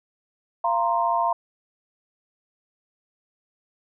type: chord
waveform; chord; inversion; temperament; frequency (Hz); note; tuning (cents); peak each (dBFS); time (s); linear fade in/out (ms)
sine; F suspended fourth; none; equal with one note detuned; 688.4 / 932.3 / 1046.5; F5 / Bb5 / C6; -25 / 0 / 0; -24 / -23 / -25; 0.64-1.33; 5
effects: none